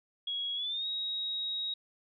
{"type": "tone with pitch glide", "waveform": "sine", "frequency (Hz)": [3322, 3794], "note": ["G#7", "A#7"], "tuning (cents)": [0, 30], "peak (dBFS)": -32, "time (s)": [0.27, 1.74], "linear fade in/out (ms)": 5, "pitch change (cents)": 230, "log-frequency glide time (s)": [0.55, 0.87], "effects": []}